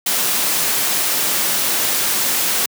white noise, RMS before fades -18 dBFS, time 0.06-2.66 s, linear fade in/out 5 ms, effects high-pass 150 Hz 12 dB/octave

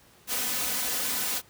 white noise with comb filter, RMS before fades -29 dBFS, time 0.27-1.42 s, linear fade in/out 50 ms, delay 4 ms, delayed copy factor +0.85, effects pink hiss -57 dBFS RMS until 1.49 s + high-pass 60 Hz 12 dB/octave

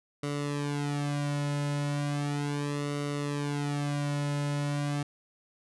sawtooth tone with flanger, 144.6 Hz, D3, 27 cents flat, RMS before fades -31 dBFS, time 0.23-5.03 s, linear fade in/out 5 ms, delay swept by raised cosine 1.2 to 2.6 ms, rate 0.36 Hz, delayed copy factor -0.85, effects resampled to 24000 Hz

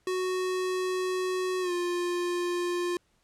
square tone with pitch glide, 369.6 to 352.1 Hz, F#4 to F4, -2 to +14 cents, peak -28 dBFS, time 0.07-2.97 s, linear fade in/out 2 ms, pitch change -84 cents, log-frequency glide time 1.61-1.72 s, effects pink hiss -70 dBFS RMS until 3.23 s + low-pass 10000 Hz 12 dB/octave

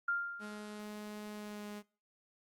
sine tone with exponential decay, 1396.9 Hz, F6, in tune, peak -29 dBFS, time 0.08-0.87 s, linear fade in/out 5 ms, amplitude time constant 170 ms
sawtooth tone with pitch glide, 210.2 to 207.7 Hz, G#3 to G#3, +21 to 0 cents, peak -39 dBFS, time 0.39-1.83 s, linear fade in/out 50 ms, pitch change -21 cents, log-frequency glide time 1.32-1.66 s
effects noise-tail reverb RT60 0.4 s tail -23 dB re dry + Opus 32 kbps

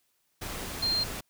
sine tone in noise, 4186 Hz, C8, in tune, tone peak -25 dBFS, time 0.82-1.04 s, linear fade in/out 10 ms, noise pink, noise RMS -37 dBFS, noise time 0.41-1.21 s, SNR +9 dB, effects white hiss -73 dBFS RMS until 1.29 s

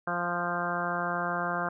harmonic tone with a mistuned harmonic, 174.61 Hz, F3, in tune, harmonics 1 / 2 / 3 / 4 / 5 / 6 / 7 / 8 / 9, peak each -37 / -40 / -38 / -34 / -40 / -36 / -36 / -36 / -36 dBFS, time 0.07-1.69 s, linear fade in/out 5 ms, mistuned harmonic 5, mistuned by -15 cents, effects none

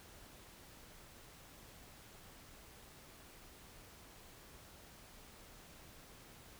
silence, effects pink hiss -58 dBFS RMS until 6.59 s

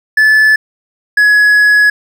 triangle tone pair in turn, 1735 / 1683.7 Hz, A6 / G#6, -25 / +23 cents, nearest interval minor second, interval 52 cents, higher first, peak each -3 dBFS, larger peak neither, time 0.17-0.56 / 1.17-1.9 s, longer second, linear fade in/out 5 ms, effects none

